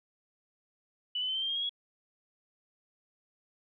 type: tone with pitch steps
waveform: sine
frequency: 2969 / 3019 / 3070 / 3122 / 3175 / 3228 / 3283 / 3338 Hz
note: F#7 / F#7 / G7 / G7 / G7 / G#7 / G#7 / G#7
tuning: +5 / +34 / -37 / -8 / +21 / -50 / -21 / +8 cents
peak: -30 dBFS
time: 1.15-1.694 s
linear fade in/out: 5 ms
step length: 68 ms
effects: none